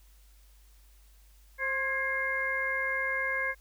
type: harmonic tone with a mistuned harmonic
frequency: 530 Hz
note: C5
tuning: 22 cents sharp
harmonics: 1 / 2 / 3 / 4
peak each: -37 / -38 / -31 / -32 dBFS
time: 1.58-3.55 s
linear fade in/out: 50 ms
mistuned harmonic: 3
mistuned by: +58 cents
effects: added 50 Hz sine -55 dBFS peak until 3.6 s + white hiss -65 dBFS RMS until 3.6 s